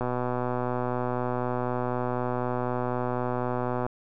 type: click train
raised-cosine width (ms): 1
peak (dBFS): -15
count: 479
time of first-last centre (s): 0.01-3.865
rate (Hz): 124
effects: none